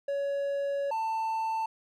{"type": "tone pair in turn", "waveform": "triangle", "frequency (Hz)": [561, 890.5], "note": ["C#5", "A5"], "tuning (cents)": [21, 21], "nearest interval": "minor sixth", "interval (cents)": 800, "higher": "second", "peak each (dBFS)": -26, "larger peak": "neither", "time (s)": [[0.08, 0.91], [0.91, 1.66]], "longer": "first", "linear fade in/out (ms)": 5, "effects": []}